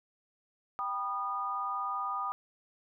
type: chord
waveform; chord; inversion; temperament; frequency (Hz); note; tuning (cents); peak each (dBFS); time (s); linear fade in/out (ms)
sine; G augmented; none; just; 784 / 980 / 1225; G5 / B5 / D#6; 0 / -14 / -27; -39 / -39 / -33; 0.79-2.32; 0
effects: none